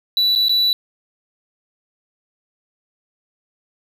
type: tone with dropouts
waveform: triangle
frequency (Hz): 3951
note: B7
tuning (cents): 0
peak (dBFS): -12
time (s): 0.17-0.73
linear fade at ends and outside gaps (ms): 1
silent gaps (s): 0.352-0.359 / 0.484-0.494
effects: none